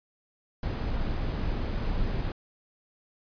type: noise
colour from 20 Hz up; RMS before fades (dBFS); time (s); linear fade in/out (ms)
brown; -29; 0.63-2.32; 2
effects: resampled to 11025 Hz